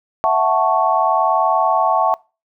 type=chord; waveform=sine; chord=F# minor seventh; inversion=third; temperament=equal; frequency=659.3 / 740 / 880 / 1108.7 Hz; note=E5 / F#5 / A5 / C#6; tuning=0 / 0 / 0 / 0 cents; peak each=-18 dBFS; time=0.24-2.14 s; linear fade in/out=0 ms; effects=noise-tail reverb RT60 0.3 s tail -24 dB re dry